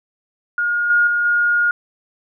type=tone with level steps; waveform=sine; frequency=1428 Hz; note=F6; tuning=38 cents sharp; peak=-16 / -11 / -15 / -13 dBFS; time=0.58-1.71 s; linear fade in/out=2 ms; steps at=0.9 / 1.07 / 1.25 s; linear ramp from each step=2 ms; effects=none